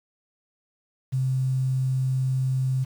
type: tone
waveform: sine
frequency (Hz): 130.81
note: C3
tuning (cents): 0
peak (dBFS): -21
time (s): 1.12-2.85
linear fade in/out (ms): 20
effects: 8-bit